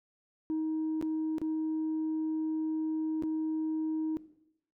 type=tone with dropouts; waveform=sine; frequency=315 Hz; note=D#4; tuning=21 cents sharp; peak=-27 dBFS; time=0.5-4.17 s; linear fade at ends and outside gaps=0 ms; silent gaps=1.013-1.025 / 1.383-1.416 / 3.224-3.235 s; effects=noise-tail reverb RT60 0.8 s tail -17 dB re dry + tanh soft clip ceiling -27 dBFS